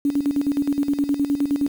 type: tone with tremolo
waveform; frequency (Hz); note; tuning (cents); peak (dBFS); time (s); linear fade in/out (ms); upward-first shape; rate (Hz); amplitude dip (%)
sine; 284.5; C#4; +45; -16; 0.05-1.68; 2; square; 9.6; 70
effects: 7-bit